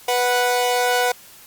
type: tone pair together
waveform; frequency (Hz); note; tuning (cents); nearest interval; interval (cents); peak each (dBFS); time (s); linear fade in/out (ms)
sawtooth; 492.7 / 738.2; B4 / F#5; -4 / -4; perfect fifth; 700; -16; 0.08-1.12; 5
effects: white hiss -45 dBFS RMS until 1.46 s + Opus 48 kbps